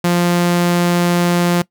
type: tone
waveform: sawtooth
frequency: 174.61 Hz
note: F3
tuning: in tune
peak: -8 dBFS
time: 0.04-1.62 s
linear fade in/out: 5 ms
effects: noise-tail reverb RT60 0.1 s tail -21 dB re dry